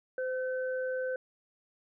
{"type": "tone pair together", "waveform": "sine", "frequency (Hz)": [514.3, 1528], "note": ["C5", "G6"], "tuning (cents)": [-30, -45], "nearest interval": "octave + perfect fifth", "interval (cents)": 1885, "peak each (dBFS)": [-31, -39], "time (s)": [0.18, 1.16], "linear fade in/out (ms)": 2, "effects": []}